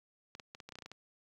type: clicks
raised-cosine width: 0.2 ms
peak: -30 dBFS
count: 11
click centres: 0.351 / 0.398 / 0.549 / 0.602 / 0.69 / 0.722 / 0.755 / 0.787 / 0.822 / 0.86 / 0.916 s
effects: high-pass 80 Hz 12 dB/octave + 12-bit